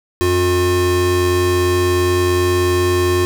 square tone pair together, 89.72 / 358.4 Hz, F2 / F4, +47 / +45 cents, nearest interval 2 octaves, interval 2398 cents, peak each -19 / -15 dBFS, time 0.21-3.25 s, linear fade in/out 0 ms, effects none

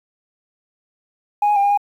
sine tone with pitch steps, 826 / 832 / 799 / 810 / 817 Hz, G#5 / G#5 / G5 / G#5 / G#5, -10 / +3 / +33 / -43 / -29 cents, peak -11 dBFS, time 1.42-1.775 s, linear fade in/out 5 ms, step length 71 ms, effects tanh soft clip ceiling -11 dBFS + 8-bit

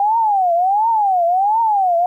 sine tone with vibrato, 790 Hz, G5, 13 cents sharp, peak -12 dBFS, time 0-2.06 s, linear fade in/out 2 ms, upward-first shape triangle, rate 1.4 Hz, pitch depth 290 cents each way, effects 9-bit

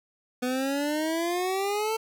25% pulse exponential sweep, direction up, 247.1 to 449.8 Hz, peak -22 dBFS, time 0.42-1.97 s, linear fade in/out 10 ms, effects none

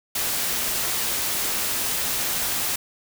white noise, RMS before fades -25 dBFS, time 0.15-2.76 s, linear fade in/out 5 ms, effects none

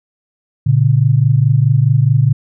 sine tone pair together, 116.54 / 141.28 Hz, A#2 / C#3, 0 / +33 cents, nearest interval minor third, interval 333 cents, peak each -11 dBFS, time 0.66-2.33 s, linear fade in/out 10 ms, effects none

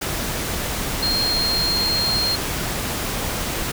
sine tone in noise, 4218 Hz, C8, 13 cents sharp, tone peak -19 dBFS, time 1.02-2.36 s, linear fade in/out 10 ms, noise pink, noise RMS -25 dBFS, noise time 0.01-3.72 s, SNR +3 dB, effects none

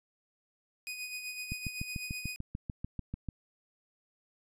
sawtooth tone with tremolo, 2489 Hz, D#7, in tune, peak -33 dBFS, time 0.87-2.36 s, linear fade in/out 0 ms, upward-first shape sine, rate 7.9 Hz, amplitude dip 50%
click train, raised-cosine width 5 ms, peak -24 dBFS, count 13, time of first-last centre 1.52-3.287 s, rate 6.79 Hz
effects resampled to 32000 Hz

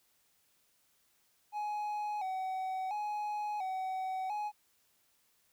triangle tone with vibrato, 795 Hz, G5, 24 cents sharp, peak -32 dBFS, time 1.52-4.52 s, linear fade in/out 50 ms, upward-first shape square, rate 0.72 Hz, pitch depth 91 cents each way, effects white hiss -72 dBFS RMS until 5.52 s

